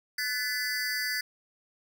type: tone cluster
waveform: square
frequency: 1494 / 1738 / 2008 / 4728 Hz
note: F#6 / A6 / B6 / D8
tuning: +16 / -22 / +28 / +11 cents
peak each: -38 / -34 / -35 / -35 dBFS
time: 0.18-1.21 s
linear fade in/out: 5 ms
effects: none